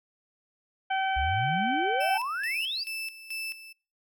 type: harmonic tone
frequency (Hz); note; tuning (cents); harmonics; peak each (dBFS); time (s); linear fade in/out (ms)
768; G5; -36; 1 / 2 / 3 / 4; -26 / -32 / -36 / -38; 0.9-2.18; 10
type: exponential sweep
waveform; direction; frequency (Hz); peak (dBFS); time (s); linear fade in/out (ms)
sine; up; 61.74 to 4985; -29; 1.16-2.84; 10
type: tone with tremolo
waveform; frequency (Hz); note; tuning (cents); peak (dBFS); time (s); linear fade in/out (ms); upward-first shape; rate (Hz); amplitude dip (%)
35% pulse; 2640; E7; +2; -31; 2-3.73; 10; square; 2.3; 75
effects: noise-tail reverb RT60 0.4 s tail -26 dB re dry